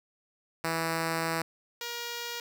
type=tone pair in turn; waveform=5% pulse; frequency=163.8 / 474.4 Hz; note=E3 / A#4; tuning=-11 / +30 cents; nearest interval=octave + tritone; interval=1841 cents; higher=second; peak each=-17 / -23 dBFS; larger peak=first; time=0.64-1.42 / 1.81-2.4 s; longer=first; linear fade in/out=2 ms; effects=none